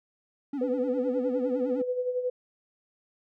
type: tone with vibrato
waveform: triangle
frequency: 265.9 Hz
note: C4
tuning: 28 cents sharp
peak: -27 dBFS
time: 0.53-1.82 s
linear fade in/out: 5 ms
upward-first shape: sine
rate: 9.8 Hz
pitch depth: 150 cents each way
type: tone with tremolo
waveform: sine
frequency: 499.4 Hz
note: B4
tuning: 19 cents sharp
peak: -24 dBFS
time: 0.61-2.3 s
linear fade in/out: 5 ms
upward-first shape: sine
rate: 11 Hz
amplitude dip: 60%
effects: none